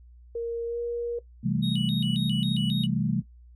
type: tone with pitch glide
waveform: sine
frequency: 466.2 to 473.8 Hz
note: A#4 to A#4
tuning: 0 to +28 cents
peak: -27 dBFS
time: 0.35-1.19 s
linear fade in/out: 5 ms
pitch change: +28 cents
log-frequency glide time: 0.66-0.79 s
type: chord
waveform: sine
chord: A minor seventh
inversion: first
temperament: equal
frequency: 130.81 / 164.81 / 196 / 220 Hz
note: C3 / E3 / G3 / A3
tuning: 0 / 0 / 0 / 0 cents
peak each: -29 dBFS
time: 1.43-3.22 s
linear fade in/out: 20 ms
type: tone with vibrato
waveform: triangle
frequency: 3322 Hz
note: G#7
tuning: in tune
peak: -30 dBFS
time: 1.62-2.87 s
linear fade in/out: 20 ms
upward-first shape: square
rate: 3.7 Hz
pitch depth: 210 cents each way
effects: noise-tail reverb RT60 0.1 s tail -17 dB re dry + added 60 Hz sine -48 dBFS peak until 3.55 s